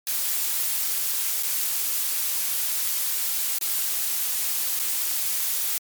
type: noise with dropouts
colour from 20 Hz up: blue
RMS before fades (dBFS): -25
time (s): 0.07-5.78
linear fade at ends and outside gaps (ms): 1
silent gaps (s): 1.427-1.432 / 3.585-3.611 / 4.792-4.797
effects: MP3 96 kbps